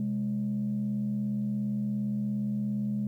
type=tone pair together; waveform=sine; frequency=130.81 / 208.1 Hz; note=C3 / G#3; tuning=0 / +4 cents; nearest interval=minor sixth; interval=804 cents; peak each=-34 / -27 dBFS; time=0-3.07 s; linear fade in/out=2 ms; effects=tanh soft clip ceiling -23 dBFS + 11-bit